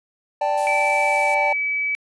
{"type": "chord", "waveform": "triangle", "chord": "D suspended fourth", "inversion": "none", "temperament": "equal", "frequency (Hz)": [587.3, 784, 880], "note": ["D5", "G5", "A5"], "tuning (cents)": [0, 0, 0], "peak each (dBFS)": -21, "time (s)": [0.41, 1.53], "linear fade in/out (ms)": 5}
{"type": "noise", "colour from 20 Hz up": "violet", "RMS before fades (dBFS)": -31, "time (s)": [0.57, 1.35], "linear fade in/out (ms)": 10}
{"type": "tone with pitch glide", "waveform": "sine", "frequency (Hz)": [2318, 2290], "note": ["D7", "D7"], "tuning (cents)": [-23, -44], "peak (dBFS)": -20, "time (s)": [0.67, 1.95], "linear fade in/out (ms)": 0, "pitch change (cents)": -21, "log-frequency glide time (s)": [0.86, 1.59]}
{"effects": ["resampled to 22050 Hz"]}